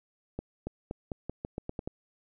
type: accelerating click train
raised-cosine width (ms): 2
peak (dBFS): -21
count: 10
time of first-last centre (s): 0.39-1.875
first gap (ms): 280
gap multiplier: 0.86
effects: none